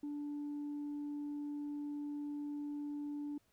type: tone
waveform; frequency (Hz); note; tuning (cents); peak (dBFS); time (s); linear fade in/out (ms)
sine; 291.8; D4; -11; -37; 0.03-3.38; 5
effects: tanh soft clip ceiling -37 dBFS + pink hiss -75 dBFS RMS until 3.52 s